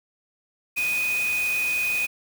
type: tone in noise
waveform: sine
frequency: 2489 Hz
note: D#7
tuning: in tune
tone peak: -22 dBFS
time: 0.76-2.07 s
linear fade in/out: 20 ms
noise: white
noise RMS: -34 dBFS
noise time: 0.76-2.07 s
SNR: +9 dB
effects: none